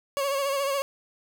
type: tone with vibrato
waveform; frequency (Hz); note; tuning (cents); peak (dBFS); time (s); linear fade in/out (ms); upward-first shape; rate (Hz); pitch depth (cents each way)
30% pulse; 554.4; C#5; 0; -22; 0.17-0.82; 0; sine; 14; 45
effects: none